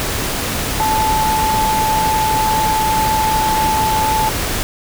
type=tone in noise; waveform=sine; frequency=872 Hz; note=A5; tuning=16 cents flat; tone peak=-14 dBFS; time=0.8-4.29 s; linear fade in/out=0 ms; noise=pink; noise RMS=-20 dBFS; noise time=0-4.63 s; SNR=+3 dB; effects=none